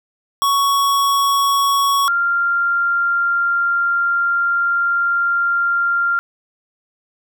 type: tone pair in turn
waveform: square / sine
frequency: 1115 / 1390.2 Hz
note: C#6 / F6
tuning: +10 / -8 cents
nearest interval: major third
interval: 382 cents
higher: second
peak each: -14 / -14 dBFS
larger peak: neither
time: 0.42-2.08 / 2.08-6.19 s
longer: second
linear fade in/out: 0 ms
effects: none